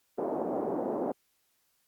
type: band-pass noise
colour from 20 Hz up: pink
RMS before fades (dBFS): -32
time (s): 0.18-1.12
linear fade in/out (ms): 5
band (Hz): 250 to 760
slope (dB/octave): 24
effects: white hiss -73 dBFS RMS until 1.87 s + Opus 48 kbps